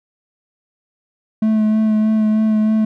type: tone with vibrato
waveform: triangle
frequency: 216.7 Hz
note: A3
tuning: 26 cents flat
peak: -10 dBFS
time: 1.42-2.85 s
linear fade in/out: 5 ms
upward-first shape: sine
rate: 3.2 Hz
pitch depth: 17 cents each way
effects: none